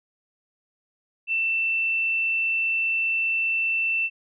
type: tone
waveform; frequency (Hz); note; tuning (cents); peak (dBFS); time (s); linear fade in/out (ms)
sine; 2675; E7; +25; -21; 1.27-4.1; 50
effects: none